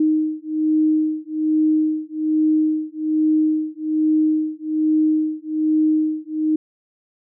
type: beating tone pair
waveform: sine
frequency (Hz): 310 / 311.2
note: D#4 / D#4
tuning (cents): -6 / 0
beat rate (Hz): 1.2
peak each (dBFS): -19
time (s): 0-6.56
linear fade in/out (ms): 5
effects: none